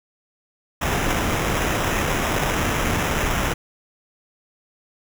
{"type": "noise with sample-and-hold", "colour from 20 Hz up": "pink", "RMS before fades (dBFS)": -22, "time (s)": [0.81, 3.54], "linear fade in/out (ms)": 10, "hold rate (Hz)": 4410, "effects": []}